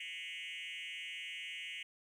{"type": "tone with frequency modulation", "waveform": "sine", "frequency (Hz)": 2523, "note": "D#7", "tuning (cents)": 23, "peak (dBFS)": -39, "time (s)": [0, 1.83], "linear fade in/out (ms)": 5, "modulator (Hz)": 166, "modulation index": 3.2, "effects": ["tanh soft clip ceiling -41 dBFS", "12-bit"]}